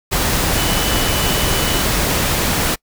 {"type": "tone in noise", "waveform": "sine", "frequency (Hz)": 2974, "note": "F#7", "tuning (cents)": 8, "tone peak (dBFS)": -26, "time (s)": [0.56, 1.83], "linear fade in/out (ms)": 20, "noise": "pink", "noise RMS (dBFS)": -17, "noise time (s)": [0.11, 2.76], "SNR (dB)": -12, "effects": ["noise-tail reverb RT60 0.1 s tail -26 dB re dry"]}